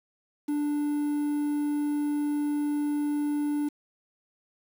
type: tone with quantisation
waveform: triangle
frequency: 293.7 Hz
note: D4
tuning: in tune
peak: -23 dBFS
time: 0.48-3.69 s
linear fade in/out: 10 ms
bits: 8
effects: none